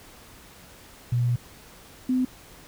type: tone pair in turn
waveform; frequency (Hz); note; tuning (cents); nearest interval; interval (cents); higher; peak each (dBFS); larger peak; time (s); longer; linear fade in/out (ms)
sine; 121.3 / 255; B2 / C4; -31 / -44; octave + minor second; 1287; second; -20; neither; 1.12-1.36 / 2.09-2.25; first; 5
effects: pink hiss -49 dBFS RMS until 2.67 s